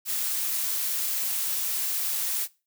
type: noise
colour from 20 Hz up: blue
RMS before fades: -28 dBFS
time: 0.05-2.48 s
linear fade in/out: 50 ms
effects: noise-tail reverb RT60 0.3 s tail -21 dB re dry